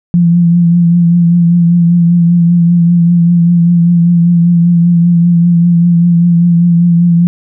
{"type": "tone with vibrato", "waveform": "sine", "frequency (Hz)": 171.6, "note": "F3", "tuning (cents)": -30, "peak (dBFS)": -4, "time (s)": [0.14, 7.27], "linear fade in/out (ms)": 0, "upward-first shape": "triangle", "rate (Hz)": 5.1, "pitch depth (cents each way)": 37, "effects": []}